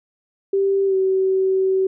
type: tone with pitch glide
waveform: sine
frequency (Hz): 392 to 380.4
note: G4 to F#4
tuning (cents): 0 to +48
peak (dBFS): -15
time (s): 0.53-1.87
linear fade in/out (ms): 5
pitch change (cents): -52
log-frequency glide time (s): 0.86-0.95
effects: none